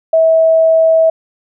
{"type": "tone", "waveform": "sine", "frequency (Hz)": 648, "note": "E5", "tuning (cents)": -30, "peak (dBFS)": -6, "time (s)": [0.13, 1.1], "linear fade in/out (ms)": 5, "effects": []}